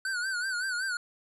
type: tone with vibrato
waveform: square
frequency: 1499 Hz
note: F#6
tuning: 22 cents sharp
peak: -30 dBFS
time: 0.05-0.97 s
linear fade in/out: 2 ms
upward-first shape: sine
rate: 5.3 Hz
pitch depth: 91 cents each way
effects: resampled to 24000 Hz